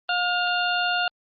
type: harmonic tone with a mistuned harmonic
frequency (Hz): 714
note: F5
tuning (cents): +38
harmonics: 1 / 2 / 4 / 5 / 6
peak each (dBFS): -26 / -25 / -27 / -34 / -34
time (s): 0.09-1.08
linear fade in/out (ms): 2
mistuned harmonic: 4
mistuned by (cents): -39
effects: Opus 32 kbps